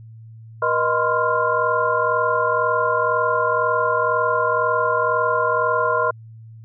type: tone cluster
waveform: sine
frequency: 479.9 / 624 / 1016 / 1058 / 1397 Hz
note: B4 / D#5 / B5 / C6 / F6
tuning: -50 / +5 / +49 / +19 / 0 cents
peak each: -23 dBFS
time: 0.62-6.11 s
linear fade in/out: 5 ms
effects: added 112 Hz sine -38 dBFS peak until 6.64 s

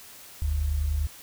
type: tone pair together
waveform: sine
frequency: 44.3 / 74.5 Hz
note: F1 / D2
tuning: +25 / +25 cents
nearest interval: major sixth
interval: 900 cents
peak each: -30 / -24 dBFS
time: 0.42-1.07 s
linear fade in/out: 0 ms
effects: white hiss -47 dBFS RMS until 1.22 s

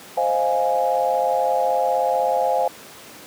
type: chord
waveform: sine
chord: F minor seventh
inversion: second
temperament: equal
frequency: 523.3 / 622.3 / 698.5 / 830.6 Hz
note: C5 / Eb5 / F5 / Ab5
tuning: 0 / 0 / 0 / 0 cents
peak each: -22 / -26 / -22 / -22 dBFS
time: 0.17-2.68 s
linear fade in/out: 5 ms
effects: pink hiss -41 dBFS RMS until 3.26 s + high-pass 200 Hz 12 dB/octave

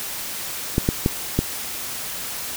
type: clicks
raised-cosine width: 3 ms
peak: -4 dBFS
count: 4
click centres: 0.781 / 0.889 / 1.061 / 1.39 s
effects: white hiss -30 dBFS RMS until 2.56 s

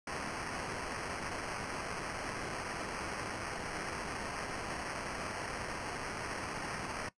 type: noise with sample-and-hold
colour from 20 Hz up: blue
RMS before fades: -40 dBFS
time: 0.07-7.09 s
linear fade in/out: 5 ms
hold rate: 3675 Hz
effects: noise-tail reverb RT60 0.1 s tail -18 dB re dry + resampled to 22050 Hz

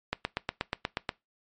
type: click train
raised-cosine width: 0.3 ms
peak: -12 dBFS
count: 9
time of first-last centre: 0.13-1.092 s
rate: 8.32 Hz
effects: noise-tail reverb RT60 0.2 s tail -21 dB re dry + MP3 48 kbps

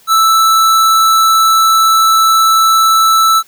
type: tone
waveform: square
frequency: 1318.5 Hz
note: E6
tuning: in tune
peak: -7 dBFS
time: 0.07-3.43 s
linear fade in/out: 50 ms
effects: white hiss -46 dBFS RMS until 3.47 s

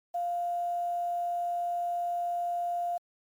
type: tone with quantisation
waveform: sine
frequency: 698.5 Hz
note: F5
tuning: in tune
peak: -28 dBFS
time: 0.14-2.98 s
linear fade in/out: 10 ms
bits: 9
effects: MP3 96 kbps

